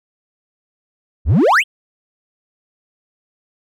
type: exponential sweep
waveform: triangle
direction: up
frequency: 55 to 3322 Hz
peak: -7 dBFS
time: 1.25-1.64 s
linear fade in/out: 50 ms
effects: none

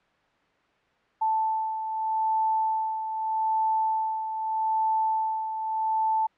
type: beating tone pair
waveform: sine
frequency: 880 / 880.81 Hz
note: A5 / A5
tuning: 0 / +2 cents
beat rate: 0.81 Hz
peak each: -24 / -32 dBFS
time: 1.21-6.27 s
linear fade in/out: 10 ms
effects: white hiss -64 dBFS RMS until 6.37 s + low-pass 2000 Hz 12 dB/octave

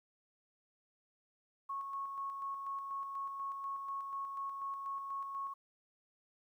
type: tone with tremolo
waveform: sine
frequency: 1100 Hz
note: C#6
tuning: 14 cents flat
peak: -37 dBFS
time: 1.69-5.54 s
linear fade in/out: 10 ms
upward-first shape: square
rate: 4.1 Hz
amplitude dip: 35%
effects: 12-bit

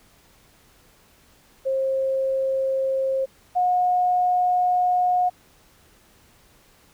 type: tone pair in turn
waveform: sine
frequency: 533 / 723.3 Hz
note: C5 / F#5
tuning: +32 / -39 cents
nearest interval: perfect fourth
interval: 529 cents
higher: second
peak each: -20 / -17 dBFS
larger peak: second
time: 1.65-3.26 / 3.55-5.3 s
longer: second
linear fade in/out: 20 ms
effects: pink hiss -56 dBFS RMS until 6.93 s

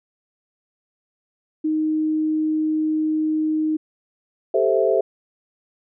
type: tone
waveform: sine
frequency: 311.1 Hz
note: D#4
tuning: in tune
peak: -18 dBFS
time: 1.64-3.77 s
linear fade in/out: 10 ms
type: chord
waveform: sine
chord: A minor seventh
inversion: third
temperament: equal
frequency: 392 / 440 / 523.3 / 659.3 Hz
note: G4 / A4 / C5 / E5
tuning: 0 / 0 / 0 / 0 cents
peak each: -21 dBFS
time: 4.54-5.01 s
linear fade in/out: 5 ms
effects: none

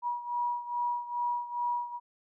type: beating tone pair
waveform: sine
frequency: 963 / 965.4 Hz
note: B5 / B5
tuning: -44 / -40 cents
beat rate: 2.4 Hz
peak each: -31 / -35 dBFS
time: 0.02-2 s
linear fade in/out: 50 ms
effects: none

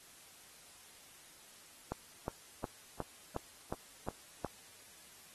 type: click train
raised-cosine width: 1 ms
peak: -23 dBFS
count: 8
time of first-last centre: 1.92-4.447 s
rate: 2.77 Hz
effects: white hiss -58 dBFS RMS until 5.34 s + AAC 32 kbps

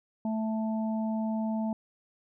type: harmonic tone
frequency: 220 Hz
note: A3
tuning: in tune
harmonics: 1 / 3 / 4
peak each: -28 / -38 / -40 dBFS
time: 0.25-1.73 s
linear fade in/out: 2 ms
effects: none

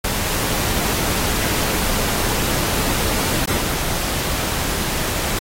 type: noise with dropouts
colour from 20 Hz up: pink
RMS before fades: -21 dBFS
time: 0.04-5.39 s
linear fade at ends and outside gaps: 5 ms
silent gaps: 3.459-3.473 s
effects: AAC 48 kbps

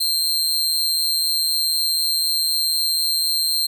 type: tone with amplitude modulation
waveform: sawtooth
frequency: 4163 Hz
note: C8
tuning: 10 cents flat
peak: -12 dBFS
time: 0-3.67 s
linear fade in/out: 10 ms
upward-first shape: sine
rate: 159 Hz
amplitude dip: 70%
effects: none

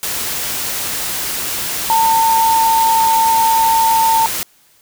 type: tone in noise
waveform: sine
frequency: 902 Hz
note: A5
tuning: 43 cents sharp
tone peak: -10 dBFS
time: 1.9-4.26 s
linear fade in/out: 0 ms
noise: white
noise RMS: -21 dBFS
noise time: 0.03-4.43 s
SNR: +8 dB
effects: white hiss -52 dBFS RMS until 4.81 s

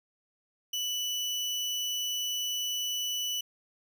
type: tone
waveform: 30% pulse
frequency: 2970 Hz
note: F#7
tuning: 6 cents sharp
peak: -27 dBFS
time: 0.73-3.41 s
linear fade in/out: 5 ms
effects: none

